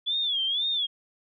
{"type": "tone with vibrato", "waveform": "sine", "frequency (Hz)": 3398, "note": "G#7", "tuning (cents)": 39, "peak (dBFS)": -24, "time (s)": [0.06, 0.87], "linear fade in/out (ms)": 20, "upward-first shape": "sine", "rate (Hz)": 2, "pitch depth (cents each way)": 140, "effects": []}